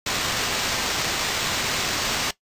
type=noise with sample-and-hold; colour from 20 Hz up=white; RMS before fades=-25 dBFS; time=0.06-2.31 s; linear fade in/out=5 ms; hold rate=11025 Hz; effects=noise-tail reverb RT60 0.1 s tail -17 dB re dry + resampled to 32000 Hz